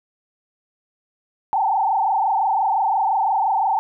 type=tone with frequency modulation; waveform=sine; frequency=832 Hz; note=G#5; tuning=3 cents sharp; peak=-16 dBFS; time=1.53-3.79 s; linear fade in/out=0 ms; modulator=25.8 Hz; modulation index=3; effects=none